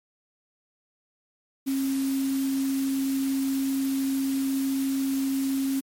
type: tone in noise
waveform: sine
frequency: 270 Hz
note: C#4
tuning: 45 cents flat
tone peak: -23 dBFS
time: 1.66-5.81 s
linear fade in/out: 20 ms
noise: white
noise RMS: -39 dBFS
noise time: 1.66-5.81 s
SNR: +13 dB
effects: MP3 64 kbps